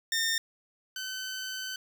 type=tone pair in turn; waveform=15% pulse; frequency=1818 / 1523.9 Hz; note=A#6 / G6; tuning=-44 / -49 cents; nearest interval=minor third; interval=305 cents; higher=first; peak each=-20 / -28 dBFS; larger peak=first; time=0.12-0.38 / 0.96-1.76 s; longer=second; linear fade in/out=2 ms; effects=none